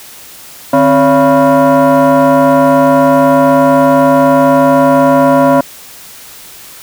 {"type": "tone with frequency modulation", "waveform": "sine", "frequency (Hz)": 150, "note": "D3", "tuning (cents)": 37, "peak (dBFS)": -3, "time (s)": [0.73, 5.61], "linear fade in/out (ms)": 5, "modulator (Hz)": 416, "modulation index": 2.1, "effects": ["tanh soft clip ceiling -1 dBFS", "white hiss -33 dBFS RMS until 6.82 s"]}